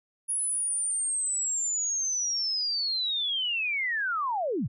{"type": "linear sweep", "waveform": "sine", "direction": "down", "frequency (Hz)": [10430, 82.6], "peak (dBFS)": -26, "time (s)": [0.28, 4.68], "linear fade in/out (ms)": 20, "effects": []}